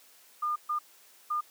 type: tone bursts at uneven times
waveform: sine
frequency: 1210 Hz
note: D#6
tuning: 49 cents flat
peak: -27 dBFS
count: 3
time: 0.42-0.56 / 0.69-0.79 / 1.3-1.41 s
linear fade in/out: 10 ms
effects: white hiss -58 dBFS RMS until 1.5 s + high-pass 300 Hz 12 dB/octave